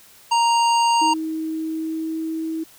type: harmonic tone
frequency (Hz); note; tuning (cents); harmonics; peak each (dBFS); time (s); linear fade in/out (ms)
932.3; A#5; 0; 1 / 3 / 5 / 7 / 9; -15 / -25 / -29 / -32 / -34; 0.31-1.14; 10
type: tone with pitch glide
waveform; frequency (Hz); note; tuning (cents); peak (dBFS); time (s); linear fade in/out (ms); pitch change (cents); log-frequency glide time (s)
sine; 317.8 to 321.3; D#4 to E4; +37 to -44; -23; 1.01-2.64; 10; +19; 1.46-2.28
effects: white hiss -49 dBFS RMS until 2.78 s